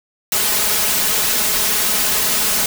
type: noise with comb filter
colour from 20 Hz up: white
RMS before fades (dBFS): -17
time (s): 0.32-2.66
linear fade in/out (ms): 2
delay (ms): 4.7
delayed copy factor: +0.65
effects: none